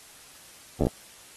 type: slowing click train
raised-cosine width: 2 ms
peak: -10 dBFS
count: 5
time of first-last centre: 0.81-0.869 s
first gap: 12 ms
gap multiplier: 1.14
effects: white hiss -50 dBFS RMS until 1.36 s + AAC 32 kbps